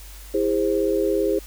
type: chord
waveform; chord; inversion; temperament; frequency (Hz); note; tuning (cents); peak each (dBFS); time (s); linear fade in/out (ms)
sine; E augmented; none; equal with one note detuned; 329.6 / 407 / 523.3; E4 / G#4 / B#4; 0 / -35 / 0; -24 / -21 / -24; 0.34-1.39; 5
effects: added 50 Hz sine -39 dBFS peak until 1.46 s + white hiss -45 dBFS RMS until 1.46 s